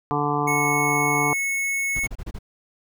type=harmonic tone; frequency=146 Hz; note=D3; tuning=10 cents flat; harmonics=1 / 2 / 3 / 5 / 6 / 7 / 8; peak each=-28 / -28 / -28 / -28 / -28 / -28 / -28 dBFS; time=0.11-1.33 s; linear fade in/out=0 ms
type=tone; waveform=square; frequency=2198 Hz; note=C#7; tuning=15 cents flat; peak=-23 dBFS; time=0.47-2.07 s; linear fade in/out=10 ms
type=noise bursts; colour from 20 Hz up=brown; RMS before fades=-31 dBFS; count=6; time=1.95-2.389 s; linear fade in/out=10 ms; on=49 ms; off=29 ms
effects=none